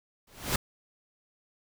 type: noise with exponential growth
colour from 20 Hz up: pink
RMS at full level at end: -24 dBFS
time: 0.27-0.56 s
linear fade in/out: 5 ms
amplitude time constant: 63 ms
effects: none

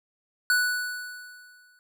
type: tone with exponential decay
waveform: square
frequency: 1480 Hz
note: F#6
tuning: in tune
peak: -19 dBFS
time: 0.5-1.79 s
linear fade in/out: 1 ms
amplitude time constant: 280 ms
effects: none

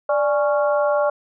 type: harmonic tone with a mistuned harmonic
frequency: 277.2 Hz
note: C#4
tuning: in tune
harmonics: 2 / 3 / 4 / 5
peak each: -17 / -25 / -26 / -28 dBFS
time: 0.09-1.1 s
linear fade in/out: 5 ms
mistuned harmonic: 2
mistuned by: +100 cents
effects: none

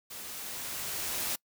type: noise with level ramp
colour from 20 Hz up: white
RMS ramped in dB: -43 to -32 dBFS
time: 0.1-1.36 s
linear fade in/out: 10 ms
effects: noise-tail reverb RT60 0.1 s tail -25 dB re dry

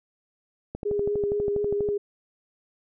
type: click train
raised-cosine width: 2 ms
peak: -19 dBFS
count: 15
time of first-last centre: 0.75-1.888 s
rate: 12.3 Hz
type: tone with vibrato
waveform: sine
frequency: 410 Hz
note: G#4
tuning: 22 cents flat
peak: -23 dBFS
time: 0.85-1.98 s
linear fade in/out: 10 ms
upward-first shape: sine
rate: 4.2 Hz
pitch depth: 16 cents each way
effects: none

